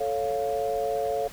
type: chord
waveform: sine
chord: A augmented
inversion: none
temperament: equal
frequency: 440 / 554.4 / 698.5 Hz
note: A4 / C#5 / E#5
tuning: 0 / 0 / 0 cents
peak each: -29 dBFS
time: 0-1.28 s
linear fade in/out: 10 ms
effects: pink hiss -45 dBFS RMS until 1.32 s